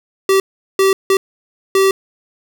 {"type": "tone bursts at uneven times", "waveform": "square", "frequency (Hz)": 386.6, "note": "G4", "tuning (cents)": -24, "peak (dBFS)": -10, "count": 4, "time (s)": [[0.29, 0.4], [0.79, 0.93], [1.1, 1.17], [1.75, 1.91]], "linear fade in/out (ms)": 2, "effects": ["7-bit"]}